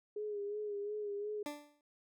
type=tone with vibrato; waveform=sine; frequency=413.9 Hz; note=G#4; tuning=6 cents flat; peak=-37 dBFS; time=0.16-1.43 s; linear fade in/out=5 ms; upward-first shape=sine; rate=2.8 Hz; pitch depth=43 cents each way
type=tone with exponential decay; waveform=20% pulse; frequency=293.7 Hz; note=D4; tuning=in tune; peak=-32 dBFS; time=1.46-1.81 s; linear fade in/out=1 ms; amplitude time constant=75 ms
effects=none